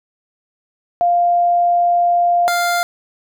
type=tone pair in turn; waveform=sine / 25% pulse; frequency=698.5 / 698.5 Hz; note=F5 / F5; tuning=0 / 0 cents; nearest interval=unison; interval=0 cents; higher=neither; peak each=-11 dBFS; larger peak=neither; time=1.01-2.48 / 2.48-2.83 s; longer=first; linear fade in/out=0 ms; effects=none